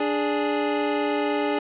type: tone pair together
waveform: 25% pulse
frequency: 293.3 / 415.3 Hz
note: D4 / G#4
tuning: -2 / 0 cents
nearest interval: tritone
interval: 602 cents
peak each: -21 dBFS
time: 0-1.59 s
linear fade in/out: 5 ms
effects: resampled to 8000 Hz + 8-bit